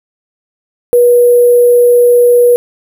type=tone with sample-and-hold; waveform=sine; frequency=485.1 Hz; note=B4; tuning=31 cents flat; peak=-3 dBFS; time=0.93-2.56 s; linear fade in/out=0 ms; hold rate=11025 Hz; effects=none